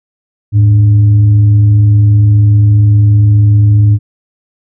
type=tone with frequency modulation; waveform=sine; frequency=106 Hz; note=G#2; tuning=36 cents sharp; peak=-3 dBFS; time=0.52-3.99 s; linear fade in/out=50 ms; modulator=187 Hz; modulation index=0.23; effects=none